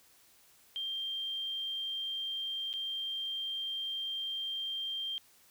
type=tone with dropouts; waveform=sine; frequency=3175 Hz; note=G7; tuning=21 cents sharp; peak=-34 dBFS; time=0.76-5.18 s; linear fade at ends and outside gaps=0 ms; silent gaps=2.73-2.738 s; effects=white hiss -63 dBFS RMS until 5.5 s